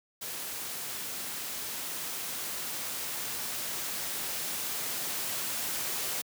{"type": "noise with level ramp", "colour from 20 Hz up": "white", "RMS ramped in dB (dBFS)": [-38, -33], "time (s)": [0.21, 6.22], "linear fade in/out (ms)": 10, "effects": ["high-pass 100 Hz 12 dB/octave"]}